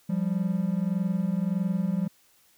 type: tone pair together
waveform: triangle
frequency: 174.61 / 196.24 Hz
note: F3 / G3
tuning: 0 / +2 cents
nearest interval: major second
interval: 202 cents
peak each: -25 dBFS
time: 0.09-2.08 s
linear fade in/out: 10 ms
effects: white hiss -62 dBFS RMS until 2.57 s